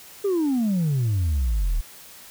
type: exponential sweep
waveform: sine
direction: down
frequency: 415.3 to 35.51 Hz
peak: -17 dBFS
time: 0.24-1.81 s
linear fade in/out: 10 ms
effects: tanh soft clip ceiling -18 dBFS + white hiss -45 dBFS RMS until 2.3 s